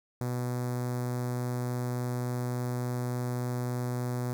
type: tone with notch filter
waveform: sawtooth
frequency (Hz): 123.47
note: B2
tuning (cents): 0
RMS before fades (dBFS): -32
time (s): 0.21-4.33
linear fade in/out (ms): 0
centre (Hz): 2900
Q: 0.57
effects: 11-bit